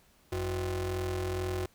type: ring-modulated tone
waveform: 40% pulse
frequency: 138.59 Hz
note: C#3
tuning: in tune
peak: -27 dBFS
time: 0.32-1.66 s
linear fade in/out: 5 ms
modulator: 229 Hz
effects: pink hiss -64 dBFS RMS until 1.74 s